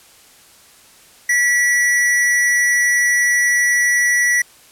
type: tone with amplitude modulation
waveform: square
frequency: 1948 Hz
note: B6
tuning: 24 cents flat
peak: -12 dBFS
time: 1.29-4.42 s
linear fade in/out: 5 ms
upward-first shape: sine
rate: 253 Hz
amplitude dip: 30%
effects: white hiss -47 dBFS RMS until 4.71 s + low-pass 12000 Hz 12 dB/octave